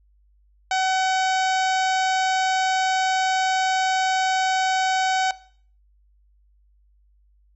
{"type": "harmonic tone", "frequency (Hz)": 755, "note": "F#5", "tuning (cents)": 35, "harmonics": [1, 2, 3, 4, 5, 6, 7, 8, 9, 10], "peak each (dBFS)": [-21, -27, -31, -33, -35, -37, -38, -39, -40, -41], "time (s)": [0.71, 5.31], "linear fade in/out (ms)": 2, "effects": ["noise-tail reverb RT60 0.5 s tail -18 dB re dry", "added 50 Hz sine -56 dBFS peak until 7.55 s"]}